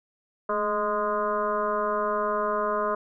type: tone with frequency modulation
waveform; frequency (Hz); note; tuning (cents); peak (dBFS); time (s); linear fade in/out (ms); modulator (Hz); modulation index
sine; 830.6; G#5; 0; -23; 0.49-2.95; 5; 205; 2.4
effects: none